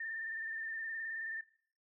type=tone with vibrato; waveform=sine; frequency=1800 Hz; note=A6; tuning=39 cents sharp; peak=-38 dBFS; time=0-1.41 s; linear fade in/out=5 ms; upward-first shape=sine; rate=19 Hz; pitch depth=36 cents each way; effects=noise-tail reverb RT60 0.5 s tail -20 dB re dry